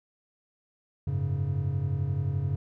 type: chord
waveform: triangle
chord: F# suspended second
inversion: none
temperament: just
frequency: 92.5 / 104.06 / 138.75 Hz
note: F#2 / G#2 / C#3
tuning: 0 / +4 / +2 cents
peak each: -29 / -30 / -27 dBFS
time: 1.07-2.56 s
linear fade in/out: 5 ms
effects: none